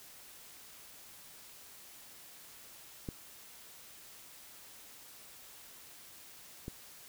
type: clicks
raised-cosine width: 3 ms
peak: -25 / -27 dBFS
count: 2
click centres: 3.088 / 6.681 s
effects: white hiss -54 dBFS RMS until 7.08 s